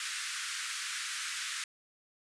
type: band-pass noise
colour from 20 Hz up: pink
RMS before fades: -38 dBFS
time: 0-1.64 s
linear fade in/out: 2 ms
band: 1300 to 9700 Hz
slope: 48 dB/octave
effects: none